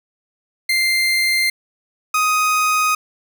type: tone pair in turn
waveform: 30% pulse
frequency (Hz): 2093 / 1251.4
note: C7 / D#6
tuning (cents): 0 / +10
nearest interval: major sixth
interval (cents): 890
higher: first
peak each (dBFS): -12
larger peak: neither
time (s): 0.69-1.5 / 2.14-2.95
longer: neither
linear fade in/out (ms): 5
effects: 8-bit